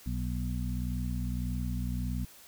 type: harmonic tone with a mistuned harmonic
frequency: 61.74 Hz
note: B1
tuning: in tune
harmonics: 1 / 2 / 3 / 4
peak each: -33 / -36 / -38 / -39 dBFS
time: 0.06-2.25 s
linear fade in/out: 5 ms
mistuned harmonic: 4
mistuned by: -27 cents
effects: white hiss -54 dBFS RMS until 2.47 s